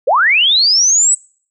sine linear sweep, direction up, 440 to 8070 Hz, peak -8 dBFS, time 0.07-1.15 s, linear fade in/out 10 ms, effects noise-tail reverb RT60 0.5 s tail -25 dB re dry

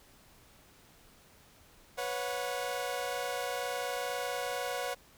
sawtooth chord, B suspended second, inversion none, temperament equal with one note detuned, 493.9 / 554.4 / 729.8 Hz, B4 / C#5 / F#5, 0 / 0 / -24 cents, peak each -34 dBFS, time 1.97-4.95 s, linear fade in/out 20 ms, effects pink hiss -60 dBFS RMS until 5.17 s

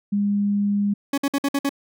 sine tone, 203.2 Hz, G#3, 38 cents flat, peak -18 dBFS, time 0.12-0.94 s, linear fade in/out 10 ms
40% pulse tone bursts, 279.2 Hz, C#4, 13 cents sharp, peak -18 dBFS, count 6, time 1.13-1.693 s, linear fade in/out 5 ms, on 48 ms, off 55 ms
effects none

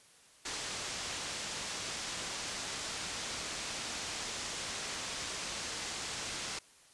white low-pass noise, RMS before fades -40 dBFS, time 0.45-6.59 s, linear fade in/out 5 ms, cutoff 7400 Hz, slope 24 dB/octave, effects white hiss -61 dBFS RMS until 6.93 s + resampled to 24000 Hz

